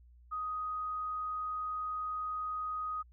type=tone; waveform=sine; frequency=1250 Hz; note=D#6; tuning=8 cents sharp; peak=-34 dBFS; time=0.31-3.03 s; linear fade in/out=20 ms; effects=added 60 Hz sine -56 dBFS peak until 3.12 s